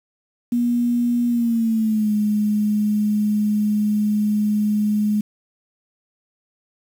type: tone with pitch glide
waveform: sine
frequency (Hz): 240 to 210.1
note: B3 to G#3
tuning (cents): -49 to +20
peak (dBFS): -16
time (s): 0.52-5.21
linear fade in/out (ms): 5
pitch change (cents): -231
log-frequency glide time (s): 1.28-2.13
effects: 7-bit